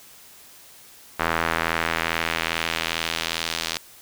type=tone with band-pass filter sweep; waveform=sawtooth; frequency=82.41 Hz; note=E2; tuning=in tune; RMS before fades=-26 dBFS; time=1.19-3.78 s; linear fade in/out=10 ms; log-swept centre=1400 to 4500 Hz; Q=1.2; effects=white hiss -48 dBFS RMS until 4.01 s